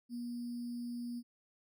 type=tone with sample-and-hold; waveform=sine; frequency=240 Hz; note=B3; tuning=49 cents flat; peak=-38 dBFS; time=0.09-1.23 s; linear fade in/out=50 ms; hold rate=4900 Hz; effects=none